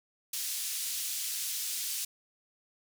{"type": "band-pass noise", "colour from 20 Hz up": "white", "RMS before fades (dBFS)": -35, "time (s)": [0.33, 2.05], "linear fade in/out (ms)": 5, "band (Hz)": [3500, 13000], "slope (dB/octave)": 12, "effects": []}